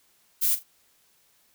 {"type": "noise with echo", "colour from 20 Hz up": "violet", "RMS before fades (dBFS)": -23, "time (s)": [0.41, 0.56], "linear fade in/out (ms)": 20, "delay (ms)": 39, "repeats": 2, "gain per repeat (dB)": -13, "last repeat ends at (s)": 0.638, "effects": ["white hiss -64 dBFS RMS until 1.54 s"]}